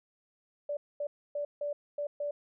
sine tone bursts at uneven times, 582 Hz, D5, 16 cents flat, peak -31 dBFS, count 6, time 0.69-0.77 / 1-1.07 / 1.35-1.45 / 1.61-1.73 / 1.98-2.07 / 2.2-2.31 s, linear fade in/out 5 ms, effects none

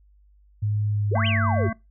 sine tone with pitch glide, 104.9 to 99.47 Hz, G#2 to G2, +18 to +26 cents, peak -21 dBFS, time 0.62-1.7 s, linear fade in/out 10 ms, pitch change -92 cents, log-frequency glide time 0.87-1.52 s
sine exponential two-way sweep, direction up then down, 340 to 3213 to 340 Hz, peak -24 dBFS, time 1.11-1.68 s, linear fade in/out 10 ms, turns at 1.27 s
harmonic tone, 224.4 Hz, A3, 34 cents sharp, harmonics 1 / 3 / 5 / 7 / 9, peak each -28 / -33 / -35 / -36 / -38 dBFS, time 1.15-1.73 s, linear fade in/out 5 ms
effects noise-tail reverb RT60 0.2 s tail -21 dB re dry + added 50 Hz sine -53 dBFS peak until 1.9 s

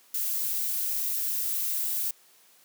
violet noise, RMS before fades -29 dBFS, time 0.14-2.11 s, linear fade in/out 5 ms, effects white hiss -59 dBFS RMS until 2.64 s + high-pass 200 Hz 12 dB/octave

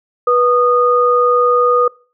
sine tone pair together, 488.9 / 1230.8 Hz, B4 / D#6, -18 / -19 cents, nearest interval octave + major third, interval 1599 cents, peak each -12 dBFS, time 0.27-1.88 s, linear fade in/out 5 ms, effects noise-tail reverb RT60 0.4 s tail -23 dB re dry

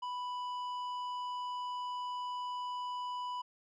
triangle tone with tanh clipping, 990 Hz, B5, 4 cents sharp, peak -38 dBFS, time 0.02-3.42 s, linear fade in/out 10 ms, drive 13 dB, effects none

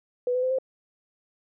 sine tone with pitch steps, 493.9 / 504 / 514.3 / 524.8 Hz, B4 / B4 / C5 / C5, 0 / +35 / -30 / +5 cents, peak -22 dBFS, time 0.27-0.586 s, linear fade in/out 2 ms, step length 79 ms, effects none

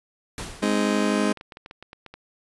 pink noise with exponential decay, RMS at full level -31 dBFS, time 0.38-1.03 s, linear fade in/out 1 ms, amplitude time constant 140 ms
30% pulse chord, Ab major, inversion none, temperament just, 207.7 / 259.6 / 311.5 Hz, Ab3 / C4 / Eb4, 0 / -13 / +2 cents, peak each -20 / -24 / -24 dBFS, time 0.62-1.33 s, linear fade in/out 10 ms
clicks, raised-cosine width 0.3 ms, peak -25 dBFS, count 11, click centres 1.251 / 1.373 / 1.411 / 1.522 / 1.571 / 1.661 / 1.711 / 1.826 / 1.931 / 2.063 / 2.14 s
effects resampled to 24000 Hz

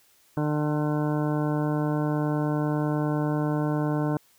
harmonic tone, 150.1 Hz, D3, 38 cents sharp, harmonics 1 / 2 / 3 / 4 / 5 / 6 / 7 / 9 / 10, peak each -26 / -27 / -34 / -34 / -38 / -38 / -39 / -44 / -43 dBFS, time 0.37-4.17 s, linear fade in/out 2 ms, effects white hiss -61 dBFS RMS until 4.38 s

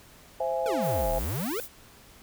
sine chord, C augmented, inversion none, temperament equal with one note detuned, 523.3 / 663.1 / 830.6 Hz, C5 / E5 / G#5, 0 / +10 / 0 cents, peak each -29 / -30 / -32 dBFS, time 0.4-1.19 s, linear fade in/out 5 ms
square exponential two-way sweep, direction down then up, 513 to 35.89 to 513 Hz, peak -30 dBFS, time 0.66-1.6 s, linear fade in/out 0 ms, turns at 1.13 s
violet noise, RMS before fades -38 dBFS, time 0.8-1.69 s, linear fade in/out 50 ms
effects pink hiss -53 dBFS RMS until 2.22 s

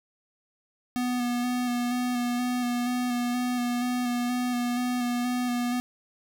square tone with vibrato, 245.2 Hz, B3, 12 cents flat, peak -26 dBFS, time 0.96-5.8 s, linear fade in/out 0 ms, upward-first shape square, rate 2.1 Hz, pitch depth 17 cents each way, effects none

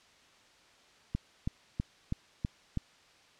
click train, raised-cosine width 5 ms, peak -19 dBFS, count 6, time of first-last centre 1.15-2.773 s, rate 3.08 Hz, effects white hiss -61 dBFS RMS until 3.39 s + low-pass 5000 Hz 12 dB/octave

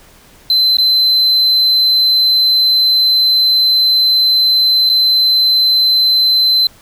triangle tone with dropouts, 4065 Hz, B7, 49 cents sharp, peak -7 dBFS, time 0.5-6.67 s, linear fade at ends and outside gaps 2 ms, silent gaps 0.77-0.784 / 4.893-4.898 s, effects pink hiss -44 dBFS RMS until 6.81 s

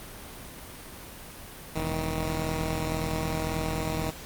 10% pulse tone pair together, 41.88 / 158.1 Hz, E1 / D#3, +28 / +28 cents, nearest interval octave + major seventh, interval 2300 cents, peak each -23 / -22 dBFS, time 1.75-4.11 s, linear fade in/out 10 ms, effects pink hiss -43 dBFS RMS until 4.25 s + Opus 32 kbps

